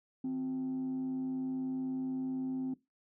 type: tone with frequency modulation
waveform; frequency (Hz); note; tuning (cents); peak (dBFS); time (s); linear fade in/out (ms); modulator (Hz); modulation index
sine; 260.4; C4; -8; -31; 0.24-2.74; 5; 104; 0.23
effects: noise-tail reverb RT60 0.2 s tail -19 dB re dry + tanh soft clip ceiling -31 dBFS